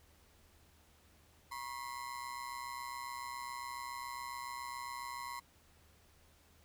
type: ring-modulated tone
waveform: 35% pulse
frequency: 1024 Hz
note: C6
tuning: 38 cents flat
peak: -37 dBFS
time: 1.51-5.4 s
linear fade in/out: 10 ms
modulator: 63.6 Hz
effects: added 78 Hz sine -68 dBFS peak until 6.64 s + pink hiss -67 dBFS RMS until 6.64 s